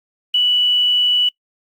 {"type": "tone with quantisation", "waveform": "sine", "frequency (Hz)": 2956, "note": "F#7", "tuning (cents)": -2, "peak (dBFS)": -12, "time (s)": [0.34, 1.29], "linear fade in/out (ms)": 5, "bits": 7, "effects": ["noise-tail reverb RT60 0.1 s tail -24 dB re dry", "Opus 48 kbps"]}